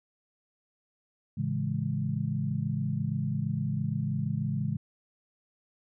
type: chord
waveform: sine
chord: A major seventh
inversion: none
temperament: equal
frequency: 110 / 138.59 / 164.81 / 207.7 Hz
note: A2 / C#3 / E3 / G#3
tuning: 0 / 0 / 0 / 0 cents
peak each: -34 / -31 / -34 / -34 dBFS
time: 1.37-4.77 s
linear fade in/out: 10 ms
effects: none